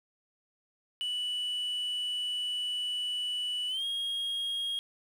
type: tone with pitch glide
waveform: sine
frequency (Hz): 2960 to 3265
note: F#7 to G#7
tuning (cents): 0 to -30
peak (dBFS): -28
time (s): 1.01-4.79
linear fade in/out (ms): 0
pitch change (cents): +170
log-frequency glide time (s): 3.68-3.84
effects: tanh soft clip ceiling -29 dBFS + 9-bit